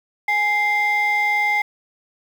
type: tone pair together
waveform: sine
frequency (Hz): 830.6 / 2093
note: G#5 / C7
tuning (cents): 0 / 0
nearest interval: octave + major third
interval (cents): 1600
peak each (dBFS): -19 / -16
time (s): 0.28-1.62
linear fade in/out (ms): 5
effects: tanh soft clip ceiling -13 dBFS + 7-bit